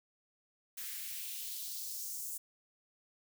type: noise with high-pass filter sweep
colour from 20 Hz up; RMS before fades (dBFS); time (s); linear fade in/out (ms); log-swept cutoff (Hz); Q
blue; -42; 0.77-2.38; 10; 1600 to 8000; 1.8
effects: none